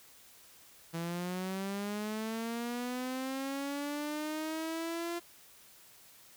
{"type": "linear sweep", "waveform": "sawtooth", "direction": "up", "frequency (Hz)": [164.81, 345.2], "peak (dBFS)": -31, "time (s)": [0.93, 5.2], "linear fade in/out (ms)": 20, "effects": ["white hiss -58 dBFS RMS until 6.36 s"]}